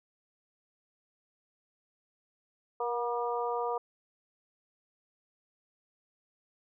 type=harmonic tone with a mistuned harmonic; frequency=240.3 Hz; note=B3; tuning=47 cents flat; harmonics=2 / 3 / 4 / 5; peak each=-33 / -36 / -35 / -38 dBFS; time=2.8-3.78 s; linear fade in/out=5 ms; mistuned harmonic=2; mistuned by=-19 cents; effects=none